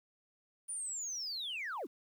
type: linear sweep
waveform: sine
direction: down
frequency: 9600 to 196 Hz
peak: -36 dBFS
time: 0.68-1.87 s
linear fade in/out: 20 ms
effects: tanh soft clip ceiling -34 dBFS + 11-bit